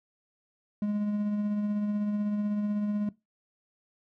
triangle tone with tremolo, 207.7 Hz, G#3, in tune, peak -23 dBFS, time 0.82-3.09 s, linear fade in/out 2 ms, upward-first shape triangle, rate 16 Hz, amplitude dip 35%, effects noise-tail reverb RT60 0.2 s tail -19 dB re dry

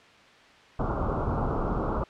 pink low-pass noise, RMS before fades -28 dBFS, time 0.79-2.04 s, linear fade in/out 5 ms, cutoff 1400 Hz, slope 96 dB/octave, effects white hiss -53 dBFS RMS until 2.09 s + low-pass 3000 Hz 12 dB/octave

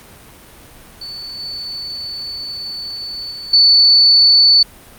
sine tone with level steps, 4481 Hz, C#8, 18 cents sharp, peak -26 / -23 / -26 / -6 dBFS, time 1.01-4.63 s, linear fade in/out 5 ms, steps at 1.39 / 3.31 / 3.53 s, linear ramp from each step 5 ms, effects pink hiss -41 dBFS RMS until 4.98 s + Opus 48 kbps

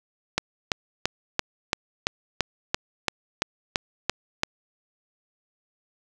click train, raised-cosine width 0.2 ms, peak -4 dBFS, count 13, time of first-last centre 0.38-4.434 s, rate 2.96 Hz, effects none

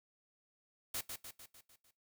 white noise with echo, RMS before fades -39 dBFS, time 0.94-1.01 s, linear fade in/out 5 ms, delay 150 ms, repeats 6, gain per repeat -5 dB, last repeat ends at 1.91 s, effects noise-tail reverb RT60 0.2 s tail -18 dB re dry

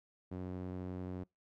sawtooth tone with band-pass filter, 91.5 Hz, F#2, 19 cents flat, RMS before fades -42 dBFS, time 0.31-1.24 s, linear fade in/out 10 ms, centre 270 Hz, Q 0.89, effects noise-tail reverb RT60 0.2 s tail -26 dB re dry

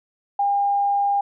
sine tone, 805 Hz, G5, 46 cents sharp, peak -17 dBFS, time 0.39-1.21 s, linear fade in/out 5 ms, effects none

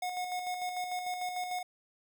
square tone with tremolo, 726 Hz, F#5, 33 cents flat, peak -33 dBFS, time 0.02-1.63 s, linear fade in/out 5 ms, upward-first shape square, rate 6.7 Hz, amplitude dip 40%, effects none

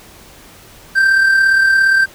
triangle tone with amplitude modulation, 1568 Hz, G6, in tune, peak -5 dBFS, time 0.95-2.06 s, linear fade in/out 20 ms, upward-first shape sine, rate 37.3 Hz, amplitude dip 40%, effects pink hiss -41 dBFS RMS until 2.14 s

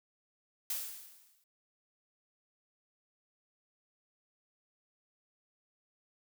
blue noise with exponential decay, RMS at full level -34 dBFS, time 0.7-1.44 s, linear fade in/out 2 ms, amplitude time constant 160 ms, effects none

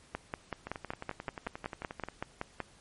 two click trains, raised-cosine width 0.5 ms, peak -24 / -19 dBFS, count 17 / 14, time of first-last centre 0.67-2.086 / 0.15-2.603 s, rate 11.3 / 5.3 Hz, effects pink hiss -60 dBFS RMS until 2.8 s + MP3 48 kbps

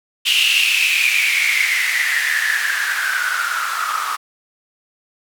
blue noise with band-pass filter sweep, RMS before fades -18 dBFS, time 0.25-4.17 s, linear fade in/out 20 ms, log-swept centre 2900 to 1200 Hz, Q 9.9, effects none

